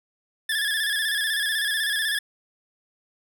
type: tone with vibrato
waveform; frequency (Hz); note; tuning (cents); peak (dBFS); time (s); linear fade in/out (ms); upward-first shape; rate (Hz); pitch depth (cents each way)
25% pulse; 1714; A6; -46; -19; 0.49-2.19; 5; square; 16; 53
effects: none